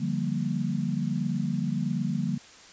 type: chord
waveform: sine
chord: G minor seventh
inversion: second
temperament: equal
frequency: 146.83 / 174.61 / 196 / 233.1 Hz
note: D3 / F3 / G3 / Bb3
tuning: 0 / 0 / 0 / 0 cents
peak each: -31 dBFS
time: 0-2.38 s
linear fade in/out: 10 ms
effects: white hiss -50 dBFS RMS until 2.72 s + resampled to 16000 Hz